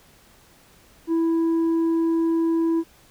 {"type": "tone with tanh clipping", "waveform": "triangle", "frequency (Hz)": 329.6, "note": "E4", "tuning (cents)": 0, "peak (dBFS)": -19, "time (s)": [1.07, 2.84], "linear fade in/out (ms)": 50, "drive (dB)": 8, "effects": ["pink hiss -54 dBFS RMS until 3.1 s"]}